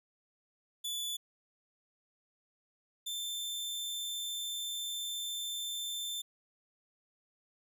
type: tone pair in turn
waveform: sawtooth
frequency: 3466 / 3553 Hz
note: A7 / A7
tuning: -27 / +16 cents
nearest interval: unison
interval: 43 cents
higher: second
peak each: -32 / -33 dBFS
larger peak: first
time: 0.84-1.17 / 3.06-6.22 s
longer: second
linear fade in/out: 10 ms
effects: none